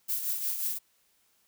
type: noise with tremolo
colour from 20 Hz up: violet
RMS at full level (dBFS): -29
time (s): 0.08-0.79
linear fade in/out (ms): 20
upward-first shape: triangle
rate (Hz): 5.6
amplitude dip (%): 60
effects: white hiss -69 dBFS RMS until 1.47 s